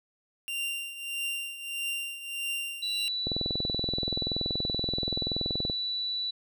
45% pulse tone with tremolo, 2781 Hz, F7, 8 cents flat, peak -29 dBFS, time 0.48-3.08 s, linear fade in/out 0 ms, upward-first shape triangle, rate 1.6 Hz, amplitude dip 75%
sine tone, 3954 Hz, B7, 1 cent sharp, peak -29 dBFS, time 2.82-6.31 s, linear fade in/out 10 ms
click train, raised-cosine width 2 ms, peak -19 dBFS, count 52, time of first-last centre 3.27-5.699 s, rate 21 Hz
effects none

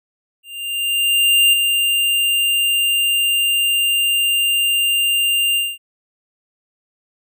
square tone with ADSR envelope, 2794 Hz, F7, in tune, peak -10 dBFS, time 0.43-5.78 s, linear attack 1100 ms, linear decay 7 ms, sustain -5 dB, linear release 220 ms, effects none

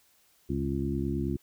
harmonic tone with a mistuned harmonic, 69.3 Hz, C#2, in tune, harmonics 1 / 2 / 3 / 4 / 5, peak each -34 / -34 / -34 / -34 / -34 dBFS, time 0.49-1.37 s, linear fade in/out 10 ms, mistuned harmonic 1, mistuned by +90 cents, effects white hiss -65 dBFS RMS until 1.42 s

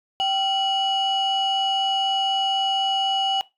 sine tone pair together, 777 / 2926 Hz, G5 / F#7, -16 / -20 cents, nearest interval octave + major seventh, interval 2296 cents, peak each -20 / -21 dBFS, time 0.2-3.41 s, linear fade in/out 0 ms, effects noise-tail reverb RT60 0.2 s tail -19 dB re dry + tanh soft clip ceiling -16 dBFS

